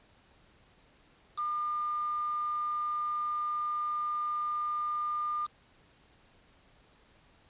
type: tone with quantisation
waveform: sine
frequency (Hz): 1205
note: D6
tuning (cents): +44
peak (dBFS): -30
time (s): 1.37-5.47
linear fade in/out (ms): 20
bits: 7
effects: pink hiss -63 dBFS RMS until 7.49 s + resampled to 8000 Hz